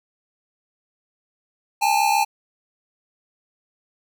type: tone pair together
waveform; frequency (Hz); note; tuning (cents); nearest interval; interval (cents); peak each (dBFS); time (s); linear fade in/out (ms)
square; 812.9 / 880; G#5 / A5; -37 / 0; minor second; 137; -20; 1.81-2.25; 20
effects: none